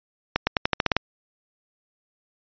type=accelerating click train; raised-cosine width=0.3 ms; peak=-3 dBFS; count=9; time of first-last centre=0.36-0.966 s; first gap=110 ms; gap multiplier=0.89; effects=resampled to 11025 Hz